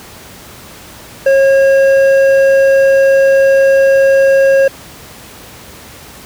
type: tone with hard clipping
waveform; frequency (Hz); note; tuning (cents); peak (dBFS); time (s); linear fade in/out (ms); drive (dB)
triangle; 543; C#5; -36; -7; 1.26-4.68; 5; 11
effects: pink hiss -34 dBFS RMS until 6.25 s + high-pass 60 Hz 12 dB/octave